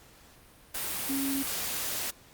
sine tone in noise, 273.3 Hz, C#4, 24 cents flat, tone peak -29 dBFS, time 1.09-1.43 s, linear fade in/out 10 ms, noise white, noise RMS -33 dBFS, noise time 0.74-2.11 s, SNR +1 dB, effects pink hiss -56 dBFS RMS until 2.33 s + Opus 48 kbps

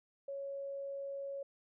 sine tone, 554.4 Hz, C#5, in tune, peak -39 dBFS, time 0.28-1.43 s, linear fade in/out 5 ms, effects none

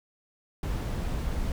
brown noise, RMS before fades -30 dBFS, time 0.63-1.52 s, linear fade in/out 2 ms, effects none

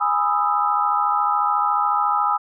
sine chord, E major seventh, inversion first, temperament equal with one note detuned, 827.3 / 987.8 / 1244.5 / 1318.5 Hz, G#5 / B5 / D#6 / E6, -7 / 0 / 0 / 0 cents, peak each -22 / -25 / -21 / -23 dBFS, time 0-2.38 s, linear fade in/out 20 ms, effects none

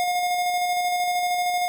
square tone with tremolo, 715 Hz, F5, 41 cents sharp, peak -21 dBFS, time 0-1.68 s, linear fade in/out 0 ms, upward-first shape square, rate 13 Hz, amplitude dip 25%, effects none

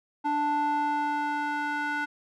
square tone with band-pass filter sweep, 293.9 Hz, D4, 1 cent sharp, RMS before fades -28 dBFS, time 0.24-2.06 s, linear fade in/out 20 ms, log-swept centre 790 to 1400 Hz, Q 2.7, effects none

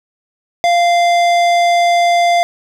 sine tone with tanh clipping, 694 Hz, F5, 11 cents flat, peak -11 dBFS, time 0.64-2.43 s, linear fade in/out 0 ms, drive 17 dB, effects none

